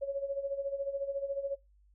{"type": "tone with tremolo", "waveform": "sine", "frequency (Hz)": 554.4, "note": "C#5", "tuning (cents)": 0, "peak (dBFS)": -29, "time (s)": [0.01, 1.56], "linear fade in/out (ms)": 20, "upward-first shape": "sine", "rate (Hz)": 14, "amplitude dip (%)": 75, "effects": ["noise-tail reverb RT60 0.2 s tail -21 dB re dry", "added 50 Hz sine -61 dBFS peak until 1.94 s"]}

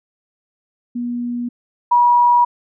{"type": "tone pair in turn", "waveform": "sine", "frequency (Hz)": [241.2, 964.8], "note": ["B3", "B5"], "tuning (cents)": [-41, -41], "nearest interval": "2 octaves", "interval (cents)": 2400, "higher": "second", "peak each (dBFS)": [-20, -9], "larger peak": "second", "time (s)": [[0.95, 1.49], [1.91, 2.45]], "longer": "neither", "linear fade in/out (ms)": 10, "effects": []}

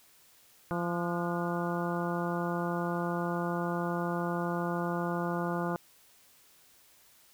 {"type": "harmonic tone with a mistuned harmonic", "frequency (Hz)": 172.7, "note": "F3", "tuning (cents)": -19, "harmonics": [1, 2, 3, 4, 5, 6, 7, 8], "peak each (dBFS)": [-33, -36, -38, -39, -40, -41, -41, -42], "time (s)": [0.71, 5.76], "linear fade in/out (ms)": 0, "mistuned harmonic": 8, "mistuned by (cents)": 72, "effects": ["white hiss -61 dBFS RMS until 7.33 s"]}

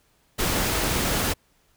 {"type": "noise", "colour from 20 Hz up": "pink", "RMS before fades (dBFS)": -24, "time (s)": [0.38, 1.34], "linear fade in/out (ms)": 20, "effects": ["pink hiss -64 dBFS RMS until 1.76 s"]}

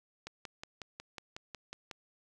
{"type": "click train", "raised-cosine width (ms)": 0.2, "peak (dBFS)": -25, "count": 10, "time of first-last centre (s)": [0.27, 1.912], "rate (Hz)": 5.48, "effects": []}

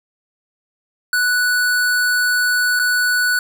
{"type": "tone with dropouts", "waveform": "square", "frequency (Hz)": 1480, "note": "F#6", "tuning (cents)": 0, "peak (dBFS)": -15, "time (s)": [1.13, 3.39], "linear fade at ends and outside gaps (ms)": 2, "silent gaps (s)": [2.792, 2.796], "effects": []}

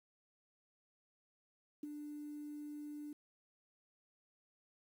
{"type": "tone with ADSR envelope", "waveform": "sine", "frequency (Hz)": 296, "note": "D4", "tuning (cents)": 14, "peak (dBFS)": -38, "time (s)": [1.83, 3.13], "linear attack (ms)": 5, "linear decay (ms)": 16, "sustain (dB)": -6, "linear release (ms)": 4, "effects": ["11-bit"]}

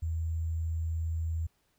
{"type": "tone with sample-and-hold", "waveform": "sine", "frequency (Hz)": 81.4, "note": "E2", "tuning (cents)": -21, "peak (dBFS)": -29, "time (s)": [0.02, 1.47], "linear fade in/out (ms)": 10, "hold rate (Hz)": 7350, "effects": ["pink hiss -73 dBFS RMS until 1.78 s"]}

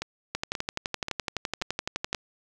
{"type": "two click trains", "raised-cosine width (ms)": 0.2, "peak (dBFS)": [-14, -11], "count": [5, 22], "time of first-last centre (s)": [[0.02, 2.148], [0.35, 2.13]], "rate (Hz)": [1.88, 11.8], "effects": []}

